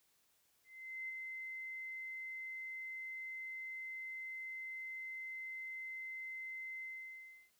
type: tone with ADSR envelope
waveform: sine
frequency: 2066 Hz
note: C7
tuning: 22 cents flat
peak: -40 dBFS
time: 0.64-7.51 s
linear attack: 450 ms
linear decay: 12 ms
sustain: -3 dB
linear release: 690 ms
effects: white hiss -75 dBFS RMS until 7.59 s